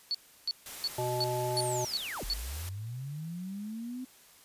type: tone bursts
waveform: sine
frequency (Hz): 4436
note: C#8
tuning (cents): 0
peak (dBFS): -28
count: 7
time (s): 0.11-2.335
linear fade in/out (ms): 0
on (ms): 35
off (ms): 330
type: noise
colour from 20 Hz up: white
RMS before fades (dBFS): -43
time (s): 0.66-2.69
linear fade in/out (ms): 0
type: harmonic tone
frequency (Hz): 123.7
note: B2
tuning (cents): +3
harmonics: 1 / 3 / 5 / 7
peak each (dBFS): -35 / -35 / -35 / -35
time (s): 0.98-1.85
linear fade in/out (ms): 5
type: linear two-way sweep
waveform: sine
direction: down then up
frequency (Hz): 10220 to 36.48 to 259.8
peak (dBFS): -36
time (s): 1.56-4.05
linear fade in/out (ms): 10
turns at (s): 2.24
effects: white hiss -58 dBFS RMS until 4.44 s + resampled to 32000 Hz